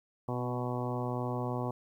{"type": "harmonic tone with a mistuned harmonic", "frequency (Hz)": 123.47, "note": "B2", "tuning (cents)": 0, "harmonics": [1, 2, 3, 4, 5, 6, 7, 8, 9], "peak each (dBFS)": [-35, -38, -40, -41, -42, -43, -43, -44, -45], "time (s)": [0.28, 1.71], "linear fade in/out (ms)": 5, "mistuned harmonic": 2, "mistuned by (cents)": 16, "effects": ["11-bit"]}